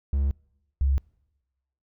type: tone pair in turn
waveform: triangle / sine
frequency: 69.3 / 68.15 Hz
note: C#2 / C#2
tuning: 0 / -29 cents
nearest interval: unison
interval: 29 cents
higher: first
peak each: -19 dBFS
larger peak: neither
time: 0.13-0.31 / 0.81-0.98 s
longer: first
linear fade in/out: 0 ms
effects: noise-tail reverb RT60 1.0 s tail -26 dB re dry